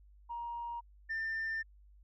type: tone pair in turn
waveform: sine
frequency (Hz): 943 / 1793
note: A#5 / A6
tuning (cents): +20 / +32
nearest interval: major seventh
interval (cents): 1112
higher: second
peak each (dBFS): -37 / -32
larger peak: second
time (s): 0.29-0.81 / 1.09-1.63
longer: second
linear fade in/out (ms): 20
effects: tanh soft clip ceiling -32 dBFS + added 50 Hz sine -57 dBFS peak until 2.03 s